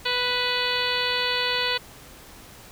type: harmonic tone with a mistuned harmonic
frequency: 493.9 Hz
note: B4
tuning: in tune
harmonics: 1 / 2 / 3 / 4 / 5 / 6 / 7 / 8 / 9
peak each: -31 / -31 / -31 / -31 / -31 / -31 / -31 / -31 / -31 dBFS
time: 0.05-1.78 s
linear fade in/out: 10 ms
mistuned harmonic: 5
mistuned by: +18 cents
effects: pink hiss -46 dBFS RMS until 2.71 s